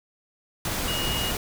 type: tone in noise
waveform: sine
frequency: 2875 Hz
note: F7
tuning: 50 cents sharp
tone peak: -29 dBFS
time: 0.88-1.31 s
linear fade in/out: 2 ms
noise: pink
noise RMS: -28 dBFS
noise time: 0.65-1.37 s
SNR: -4 dB
effects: none